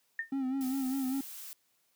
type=tone with exponential decay; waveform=sine; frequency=1819 Hz; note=A#6; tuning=43 cents flat; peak=-28 dBFS; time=0.19-0.31 s; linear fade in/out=2 ms; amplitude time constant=26 ms
type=tone with vibrato; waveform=triangle; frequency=264.8 Hz; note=C4; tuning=21 cents sharp; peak=-28 dBFS; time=0.32-1.21 s; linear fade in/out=5 ms; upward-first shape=sine; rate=5 Hz; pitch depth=62 cents each way
type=noise; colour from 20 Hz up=blue; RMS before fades=-45 dBFS; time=0.61-1.53 s; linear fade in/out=0 ms
effects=white hiss -73 dBFS RMS until 1.95 s + high-pass 100 Hz 12 dB/octave